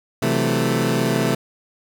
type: chord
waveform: 20% pulse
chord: F# half-diminished seventh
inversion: second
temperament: equal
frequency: 130.81 / 164.81 / 185 / 220 Hz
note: C3 / E3 / F#3 / A3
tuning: 0 / 0 / 0 / 0 cents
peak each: -17 / -19 / -23 / -17 dBFS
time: 0.22-1.35 s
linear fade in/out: 5 ms
effects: none